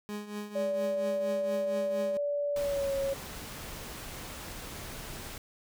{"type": "tone with tremolo", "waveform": "30% pulse", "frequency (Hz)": 207.9, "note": "G#3", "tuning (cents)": 2, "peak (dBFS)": -31, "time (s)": [0.09, 2.17], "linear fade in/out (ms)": 0, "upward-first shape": "triangle", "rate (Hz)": 4.3, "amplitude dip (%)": 75}
{"type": "tone with pitch glide", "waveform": "sine", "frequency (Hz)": [578, 548.7], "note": ["D5", "C#5"], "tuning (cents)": [-28, -18], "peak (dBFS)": -28, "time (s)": [0.55, 3.14], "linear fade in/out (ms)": 10, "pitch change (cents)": -90, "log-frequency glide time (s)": [2.54, 2.95]}
{"type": "noise", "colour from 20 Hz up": "pink", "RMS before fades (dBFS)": -42, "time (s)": [2.56, 5.38], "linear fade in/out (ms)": 2}
{"effects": []}